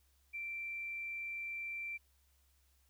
triangle tone with tanh clipping, 2349 Hz, D7, in tune, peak -39 dBFS, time 0.33-1.98 s, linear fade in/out 20 ms, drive 2 dB, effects added 67 Hz sine -70 dBFS peak until 2.89 s + white hiss -75 dBFS RMS until 2.89 s

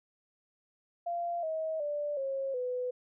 sine tone with pitch steps, 690 / 636.4 / 587 / 541.4 / 499.3 Hz, F5 / D#5 / D5 / C#5 / B4, -21 / +39 / -1 / -41 / +19 cents, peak -31 dBFS, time 1.06-2.91 s, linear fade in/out 10 ms, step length 370 ms, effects none

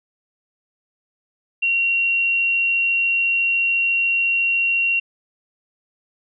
sine tone, 2747 Hz, F7, 29 cents flat, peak -16 dBFS, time 1.62-5 s, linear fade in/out 10 ms, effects none

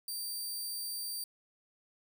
15% pulse tone, 4669 Hz, D8, 11 cents flat, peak -30 dBFS, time 0.08-1.24 s, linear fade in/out 2 ms, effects none

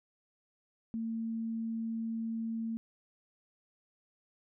sine tone, 226.2 Hz, A3, 48 cents sharp, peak -33 dBFS, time 0.94-2.77 s, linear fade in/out 0 ms, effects none

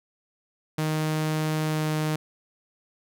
sawtooth tone with pitch glide, 155.56 to 154.57 Hz, D#3 to D#3, 0 to -11 cents, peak -20 dBFS, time 0.78-2.16 s, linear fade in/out 5 ms, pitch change -11 cents, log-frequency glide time 1.63-1.89 s, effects none

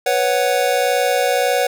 square chord, B suspended second, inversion none, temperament just, 493.9 / 555.6 / 740.8 Hz, B4 / C#5 / F#5, 0 / +4 / +2 cents, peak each -20 dBFS, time 0.06-1.67 s, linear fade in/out 5 ms, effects none

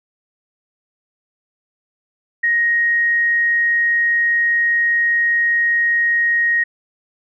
sine tone, 1875 Hz, A#6, 10 cents sharp, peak -13 dBFS, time 2.43-6.64 s, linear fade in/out 10 ms, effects none

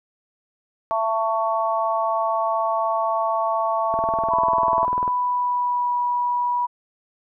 harmonic tone, 223 Hz, A3, 23 cents sharp, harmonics 3 / 4 / 5, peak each -23 / -24 / -24 dBFS, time 0.91-4.85 s, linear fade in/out 0 ms
click train, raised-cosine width 1 ms, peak -16 dBFS, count 24, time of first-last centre 3.94-5.079 s, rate 20.2 Hz
sine tone with pitch glide, 992 to 973.3 Hz, B5 to B5, +7 to -26 cents, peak -19 dBFS, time 4.3-6.67 s, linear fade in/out 20 ms, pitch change -33 cents, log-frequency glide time 5.05-5.96 s
effects none

